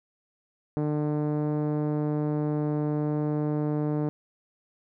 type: tone with low-pass filter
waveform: 5% pulse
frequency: 149.9 Hz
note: D3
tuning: 36 cents sharp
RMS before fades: -27 dBFS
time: 0.77-4.09 s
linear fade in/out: 0 ms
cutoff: 330 Hz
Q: 0.89
effects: none